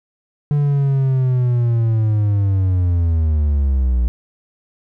triangle linear sweep, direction down, 147.2 to 58.5 Hz, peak -11 dBFS, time 0.51-4.08 s, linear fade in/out 0 ms, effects none

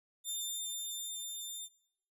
10% pulse tone with level ramp, 3598 Hz, A7, 38 cents sharp, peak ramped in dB -27 to -33 dBFS, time 0.24-1.69 s, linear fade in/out 50 ms, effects noise-tail reverb RT60 0.6 s tail -17 dB re dry + resampled to 32000 Hz

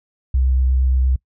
sine tone with vibrato, 64.5 Hz, C2, 24 cents flat, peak -13 dBFS, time 0.34-1.16 s, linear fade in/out 5 ms, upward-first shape sine, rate 8.6 Hz, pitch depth 14 cents each way, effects noise-tail reverb RT60 0.1 s tail -23 dB re dry

